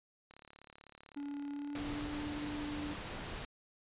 click train, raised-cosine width 0.3 ms, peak -39 dBFS, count 64, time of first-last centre 0.31-2.065 s, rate 35.9 Hz
triangle tone with pitch glide, 285.4 to 295 Hz, D4 to D4, -49 to +8 cents, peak -37 dBFS, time 1.16-2.94 s, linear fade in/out 10 ms, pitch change +57 cents, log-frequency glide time 1.51-2.07 s
pink noise, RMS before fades -43 dBFS, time 1.75-3.45 s, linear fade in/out 2 ms
effects resampled to 8000 Hz

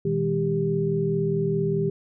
sine tone cluster, 121.8 / 159.5 / 204.3 / 395.8 Hz, B2 / D#3 / G#3 / G4, -24 / +43 / -28 / +17 cents, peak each -32 / -25 / -31 / -24 dBFS, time 0.05-1.9 s, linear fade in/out 5 ms, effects none

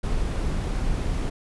brown noise, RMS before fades -25 dBFS, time 0.03-1.3 s, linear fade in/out 10 ms, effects resampled to 24000 Hz

